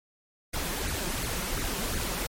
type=noise with flanger; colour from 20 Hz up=pink; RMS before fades=-31 dBFS; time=0.53-2.27 s; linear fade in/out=10 ms; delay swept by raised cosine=0.46 to 5.66 ms; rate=2.8 Hz; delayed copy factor=+0.75; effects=MP3 64 kbps